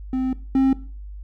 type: tone pair in turn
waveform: triangle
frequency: 259.3 / 266.7 Hz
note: C4 / C4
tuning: -15 / +33 cents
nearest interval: unison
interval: 48 cents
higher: second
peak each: -18 / -12 dBFS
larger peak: second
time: 0.13-0.33 / 0.55-0.73 s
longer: first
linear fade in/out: 2 ms
effects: noise-tail reverb RT60 0.4 s tail -18 dB re dry + added 50 Hz sine -33 dBFS peak until 1.23 s